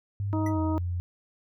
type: tone with pitch glide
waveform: sine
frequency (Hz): 100 to 88.07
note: G2 to F2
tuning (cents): +35 to +15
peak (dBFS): -27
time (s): 0.2-1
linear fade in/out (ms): 0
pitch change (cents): -220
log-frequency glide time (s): 0.53-0.59
type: harmonic tone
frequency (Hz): 314.1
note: D#4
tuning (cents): +16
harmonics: 1 / 2 / 3 / 4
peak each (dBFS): -27 / -36 / -35 / -41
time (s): 0.33-0.78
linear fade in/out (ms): 0
type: tone with exponential decay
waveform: square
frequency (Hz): 1969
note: B6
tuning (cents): -6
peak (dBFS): -36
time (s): 0.46-0.54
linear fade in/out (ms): 5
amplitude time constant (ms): 17
effects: none